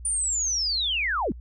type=linear sweep; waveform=sine; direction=down; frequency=9400 to 155.56 Hz; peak=-23 dBFS; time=0.05-1.32 s; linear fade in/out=2 ms; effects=added 60 Hz sine -38 dBFS peak until 1.4 s